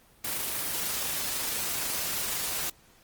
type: noise with amplitude modulation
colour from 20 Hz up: white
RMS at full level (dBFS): -30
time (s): 0.24-2.7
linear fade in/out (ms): 5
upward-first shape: sine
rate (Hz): 26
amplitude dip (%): 25
effects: pink hiss -59 dBFS RMS until 3.03 s + Opus 24 kbps